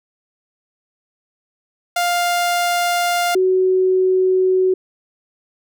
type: tone pair in turn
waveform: sawtooth / sine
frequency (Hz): 701 / 373.1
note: F5 / F#4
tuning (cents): +6 / +14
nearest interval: major seventh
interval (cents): 1092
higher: first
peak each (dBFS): -12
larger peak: neither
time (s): 1.96-3.35 / 3.35-4.74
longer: neither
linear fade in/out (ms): 5
effects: none